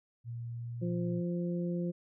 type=tone with pitch glide; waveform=sine; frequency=117.7 to 119.21 Hz; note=A#2 to A#2; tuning=+17 to +39 cents; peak=-37 dBFS; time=0.24-1.23 s; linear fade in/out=50 ms; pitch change=+22 cents; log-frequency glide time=0.51-0.94 s
type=harmonic tone; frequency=174.2 Hz; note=F3; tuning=4 cents flat; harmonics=1 / 2 / 3; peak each=-32 / -38 / -42 dBFS; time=0.81-1.92 s; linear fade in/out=20 ms
effects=none